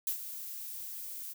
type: noise with ADSR envelope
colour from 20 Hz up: violet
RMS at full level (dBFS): -31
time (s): 0.07-1.34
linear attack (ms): 3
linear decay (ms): 94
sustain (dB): -11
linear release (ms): 22
effects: none